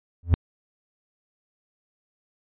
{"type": "tone with exponential growth", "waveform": "triangle", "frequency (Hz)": 85.1, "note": "F2", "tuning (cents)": -44, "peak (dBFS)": -8, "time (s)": [0.23, 0.34], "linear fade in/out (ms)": 0, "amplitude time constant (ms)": 23, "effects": ["resampled to 8000 Hz"]}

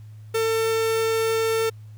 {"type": "tone", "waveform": "45% pulse", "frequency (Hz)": 448.4, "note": "A4", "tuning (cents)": 33, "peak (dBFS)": -20, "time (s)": [0.34, 1.7], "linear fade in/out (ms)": 10, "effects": ["added 107 Hz sine -39 dBFS peak until 1.97 s", "pink hiss -62 dBFS RMS until 1.97 s"]}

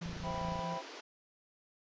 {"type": "band-pass noise", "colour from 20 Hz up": "pink", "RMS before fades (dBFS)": -49, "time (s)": [0.01, 1.01], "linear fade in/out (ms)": 10, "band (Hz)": [280, 6300], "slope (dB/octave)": 48}
{"type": "tone with tremolo", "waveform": "sine", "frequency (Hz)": 170.7, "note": "F3", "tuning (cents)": -39, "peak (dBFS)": -39, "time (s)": [0.01, 0.78], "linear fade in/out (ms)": 10, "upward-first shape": "square", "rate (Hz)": 4.8, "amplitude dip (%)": 50}
{"type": "click train", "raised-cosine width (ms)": 5, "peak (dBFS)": -32, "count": 16, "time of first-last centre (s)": [0.06, 0.592], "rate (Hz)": 28.2}
{"type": "chord", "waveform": "triangle", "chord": "C major seventh", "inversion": "none", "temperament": "equal", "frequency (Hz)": [523.3, 659.3, 784, 987.8], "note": ["C5", "E5", "G5", "B5"], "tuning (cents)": [0, 0, 0, 0], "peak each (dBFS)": [-42, -43, -42, -38], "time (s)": [0.22, 0.83], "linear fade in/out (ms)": 50}
{"effects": ["resampled to 16000 Hz"]}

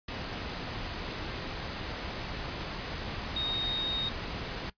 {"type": "tone in noise", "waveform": "sine", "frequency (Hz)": 3729, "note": "A#7", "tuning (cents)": 0, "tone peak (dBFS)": -29, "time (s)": [3.36, 4.09], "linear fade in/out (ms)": 5, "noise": "pink", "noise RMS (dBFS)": -37, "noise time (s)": [0.08, 4.7], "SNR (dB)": 5, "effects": ["noise-tail reverb RT60 0.1 s tail -19 dB re dry", "resampled to 11025 Hz"]}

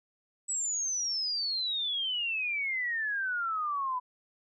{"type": "exponential sweep", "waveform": "sine", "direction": "down", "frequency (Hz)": [7940, 987.8], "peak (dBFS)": -29, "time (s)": [0.48, 4], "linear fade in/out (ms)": 20, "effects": []}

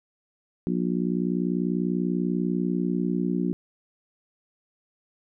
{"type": "harmonic tone", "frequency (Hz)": 60.1, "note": "B1", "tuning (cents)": -46, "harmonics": [3, 4, 5, 6], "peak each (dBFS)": [-26, -28, -30, -32], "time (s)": [0.67, 3.53], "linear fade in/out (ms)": 0, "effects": []}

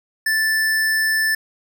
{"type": "tone", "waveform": "square", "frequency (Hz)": 1760, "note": "A6", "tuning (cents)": 0, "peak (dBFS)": -17, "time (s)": [0.26, 1.35], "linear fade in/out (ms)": 5, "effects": []}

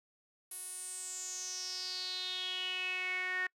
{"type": "tone with band-pass filter sweep", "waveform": "sawtooth", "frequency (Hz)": 368.2, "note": "F#4", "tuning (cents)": -8, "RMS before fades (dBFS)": -39, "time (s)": [0.51, 3.47], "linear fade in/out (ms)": 5, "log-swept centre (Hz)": [11000, 1800], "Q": 7.4, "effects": ["noise-tail reverb RT60 0.1 s tail -26 dB re dry"]}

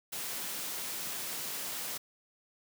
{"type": "high-pass noise", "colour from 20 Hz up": "white", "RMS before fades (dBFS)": -38, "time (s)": [0.12, 1.98], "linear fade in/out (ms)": 10, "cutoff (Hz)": 120, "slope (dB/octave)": 24, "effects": []}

